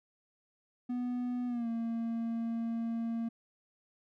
triangle tone with pitch glide, 246.3 to 229.8 Hz, B3 to A#3, -5 to -25 cents, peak -30 dBFS, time 0.89-3.29 s, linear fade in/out 10 ms, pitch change -120 cents, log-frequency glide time 1.47-1.68 s, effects none

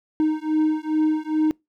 triangle beating tone pair, 309.2 / 311.6 Hz, D#4 / D#4, -11 / +3 cents, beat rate 2.4 Hz, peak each -20 dBFS, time 0.2-1.51 s, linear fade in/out 0 ms, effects noise-tail reverb RT60 0.2 s tail -26 dB re dry

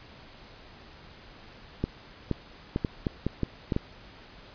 clicks, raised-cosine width 3 ms, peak -13 dBFS, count 9, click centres 1.84 / 2.313 / 2.761 / 2.848 / 3.068 / 3.266 / 3.433 / 3.722 / 3.764 s, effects pink hiss -50 dBFS RMS until 4.54 s + resampled to 11025 Hz

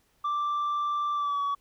sine tone with pitch glide, 1174.7 to 1133.4 Hz, D6 to C#6, 0 to +38 cents, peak -23 dBFS, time 0.24-1.55 s, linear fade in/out 10 ms, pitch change -62 cents, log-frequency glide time 1.14-1.42 s, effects tanh soft clip ceiling -25 dBFS + pink hiss -68 dBFS RMS until 1.6 s

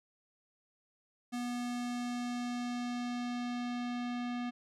square tone with low-pass filter sweep, 243.4 Hz, B3, 25 cents flat, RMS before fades -37 dBFS, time 1.32-4.51 s, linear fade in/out 20 ms, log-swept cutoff 10000 to 3300 Hz, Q 0.98, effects none

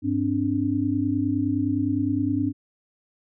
sine tone cluster, 101 / 262.1 / 291.8 Hz, G#2 / C4 / D4, -48 / +3 / -11 cents, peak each -28 / -25 / -24 dBFS, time 0.02-2.53 s, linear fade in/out 50 ms, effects none

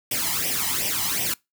white noise with flanger, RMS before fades -25 dBFS, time 0.11-1.34 s, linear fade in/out 5 ms, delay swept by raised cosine 0.35 to 1.01 ms, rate 2.7 Hz, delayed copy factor +0.75, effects noise-tail reverb RT60 0.2 s tail -24 dB re dry + high-pass 80 Hz 12 dB/octave

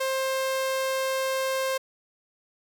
sawtooth tone, 529 Hz, C5, 19 cents sharp, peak -21 dBFS, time 0-1.78 s, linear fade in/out 10 ms, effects none

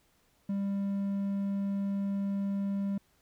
triangle tone, 198.3 Hz, G3, 20 cents sharp, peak -27 dBFS, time 0.49-2.98 s, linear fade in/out 5 ms, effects pink hiss -69 dBFS RMS until 3.21 s

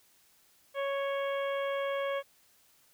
harmonic tone with a mistuned harmonic, 554.4 Hz, C#5, in tune, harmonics 1 / 2 / 3 / 4 / 5 / 6, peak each -31 / -38 / -42 / -43 / -50 / -47 dBFS, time 0.74-2.23 s, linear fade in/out 50 ms, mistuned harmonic 6, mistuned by -33 cents, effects white hiss -65 dBFS RMS until 2.93 s

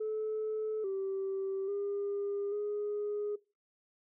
sine tone with pitch steps, 433.2 / 387.3 / 403.3 / 414.9 Hz, A4 / G4 / G4 / G#4, -27 / -21 / +49 / -2 cents, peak -31 dBFS, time 0-3.36 s, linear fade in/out 10 ms, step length 840 ms, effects noise-tail reverb RT60 0.3 s tail -22 dB re dry + tanh soft clip ceiling -29 dBFS

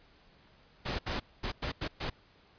pink noise bursts at uneven times, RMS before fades -34 dBFS, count 6, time 0.85-0.99 / 1.06-1.2 / 1.43-1.52 / 1.62-1.72 / 1.81-1.88 / 2-2.1 s, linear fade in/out 10 ms, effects pink hiss -62 dBFS RMS until 2.58 s + resampled to 11025 Hz

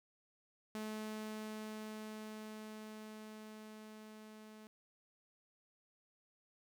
sawtooth tone with level ramp, 215.8 Hz, A3, 33 cents flat, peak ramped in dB -37 to -50 dBFS, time 0.75-4.67 s, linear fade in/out 0 ms, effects none

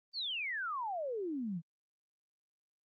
sine exponential sweep, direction down, 4699 to 155.56 Hz, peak -35 dBFS, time 0.13-1.62 s, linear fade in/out 50 ms, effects Opus 24 kbps

